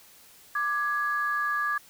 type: tone pair together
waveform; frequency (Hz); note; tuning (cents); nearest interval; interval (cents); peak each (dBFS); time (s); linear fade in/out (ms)
sine; 1181 / 1670.2; D6 / G#6; +9 / +9; tritone; 600; -27; 0.55-1.78; 5
effects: tanh soft clip ceiling -17 dBFS + white hiss -54 dBFS RMS until 1.89 s